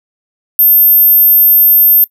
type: tone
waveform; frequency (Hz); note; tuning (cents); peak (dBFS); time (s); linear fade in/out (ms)
sine; 13290; G#9; 0; -4; 0.59-2.04; 0
effects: noise-tail reverb RT60 0.1 s tail -19 dB re dry